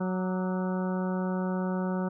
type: harmonic tone with a mistuned harmonic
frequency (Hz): 184.9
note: F#3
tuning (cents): -1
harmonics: 1 / 2 / 3 / 4 / 5 / 6 / 7 / 8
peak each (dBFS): -28 / -36 / -37 / -43 / -40 / -47 / -44 / -45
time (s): 0-2.09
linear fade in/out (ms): 10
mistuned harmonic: 6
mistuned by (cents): +86
effects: none